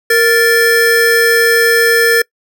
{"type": "tone pair together", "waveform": "square", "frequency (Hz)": [465.1, 1756], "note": ["A#4", "A6"], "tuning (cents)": [-4, -4], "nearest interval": "octave + major seventh", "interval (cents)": 2300, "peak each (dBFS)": -11, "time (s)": [0.1, 2.22], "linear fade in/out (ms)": 5, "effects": ["noise-tail reverb RT60 0.1 s tail -25 dB re dry"]}